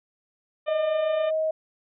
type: harmonic tone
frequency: 602 Hz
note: D5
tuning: 43 cents sharp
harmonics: 1 / 2 / 3 / 4 / 5 / 6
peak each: -31 / -37 / -41 / -43 / -45 / -47 dBFS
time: 0.66-1.31 s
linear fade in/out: 20 ms
type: tone with pitch glide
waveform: sine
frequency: 627 to 631.4 Hz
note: D#5 to D#5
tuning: +13 to +25 cents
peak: -22 dBFS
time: 0.68-1.51 s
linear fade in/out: 5 ms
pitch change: +12 cents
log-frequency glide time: 0.85-1.22 s
effects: none